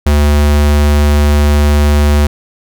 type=tone; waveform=square; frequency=73.42 Hz; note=D2; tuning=in tune; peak=-7 dBFS; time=0.06-2.27 s; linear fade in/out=5 ms; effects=none